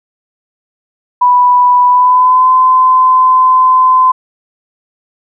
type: tone with pitch glide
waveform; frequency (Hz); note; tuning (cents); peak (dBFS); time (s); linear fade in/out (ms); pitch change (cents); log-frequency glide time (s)
sine; 987 to 1025.4; B5 to C6; -1 to -35; -4; 1.21-4.12; 10; +66; 1.87-2.5
effects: none